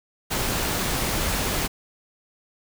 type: noise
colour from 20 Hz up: pink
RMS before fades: -25 dBFS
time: 0.3-1.68 s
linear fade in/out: 20 ms
effects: none